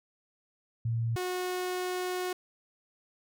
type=tone pair in turn; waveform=sine / sawtooth; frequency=115.1 / 364.3 Hz; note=A#2 / F#4; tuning=-22 / -27 cents; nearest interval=octave + minor sixth; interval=1995 cents; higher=second; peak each=-27 dBFS; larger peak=neither; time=0.85-1.16 / 1.16-2.33 s; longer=second; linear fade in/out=5 ms; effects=none